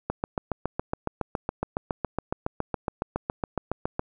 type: click train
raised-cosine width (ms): 1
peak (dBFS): -12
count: 29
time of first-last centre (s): 0.1-3.994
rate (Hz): 7.19
effects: none